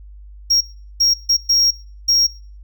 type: tone bursts at uneven times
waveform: triangle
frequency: 5588 Hz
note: F8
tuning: in tune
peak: -10 dBFS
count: 5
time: 0.5-0.61 / 1-1.14 / 1.29-1.37 / 1.49-1.71 / 2.08-2.27 s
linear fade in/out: 10 ms
effects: noise-tail reverb RT60 0.4 s tail -22 dB re dry + added 50 Hz sine -36 dBFS peak until 2.63 s